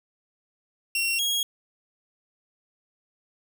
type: tone pair in turn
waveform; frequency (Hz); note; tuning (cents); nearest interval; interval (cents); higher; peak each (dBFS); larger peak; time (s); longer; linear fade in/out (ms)
sawtooth; 2735 / 3296; F7 / G#7; -37 / -14; minor third; 323; second; -20; neither; 0.95-1.19 / 1.19-1.43; neither; 2
effects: none